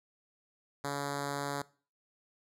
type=tone with notch filter; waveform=5% pulse; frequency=141.9 Hz; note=C#3; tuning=41 cents sharp; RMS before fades=-36 dBFS; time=0.84-1.62 s; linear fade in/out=5 ms; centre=2600 Hz; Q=1.2; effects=noise-tail reverb RT60 0.4 s tail -21 dB re dry + low-pass 12000 Hz 12 dB/octave